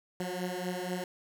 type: beating tone pair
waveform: 15% pulse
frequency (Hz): 179 / 183.1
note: F3 / F#3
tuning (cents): +43 / -18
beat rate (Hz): 4.1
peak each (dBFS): -30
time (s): 0.2-1.04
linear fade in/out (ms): 2
effects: none